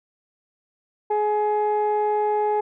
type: tone pair together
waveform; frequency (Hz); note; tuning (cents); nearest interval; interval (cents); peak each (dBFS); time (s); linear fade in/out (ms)
sine; 421 / 842; G#4 / G#5; +24 / +24; octave; 1200; -20; 1.1-2.61; 10
effects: tanh soft clip ceiling -15 dBFS